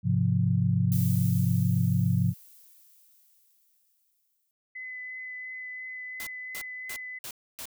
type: chord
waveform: sine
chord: F minor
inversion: first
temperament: equal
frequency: 103.83 / 130.81 / 174.61 Hz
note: Ab2 / C3 / F3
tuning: 0 / 0 / 0 cents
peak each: -26 dBFS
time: 0.03-2.34 s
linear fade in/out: 50 ms
type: noise with exponential decay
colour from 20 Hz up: violet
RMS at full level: -36 dBFS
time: 0.92-4.51 s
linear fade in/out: 0 ms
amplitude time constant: 780 ms
type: tone with vibrato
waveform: sine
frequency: 2017 Hz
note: B6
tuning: 36 cents sharp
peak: -36 dBFS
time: 4.75-7.19 s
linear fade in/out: 10 ms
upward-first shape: triangle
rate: 2.9 Hz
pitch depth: 12 cents each way
type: noise bursts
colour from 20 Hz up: white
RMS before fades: -39 dBFS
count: 5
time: 6.2-7.655 s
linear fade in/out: 0 ms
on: 67 ms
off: 280 ms
effects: none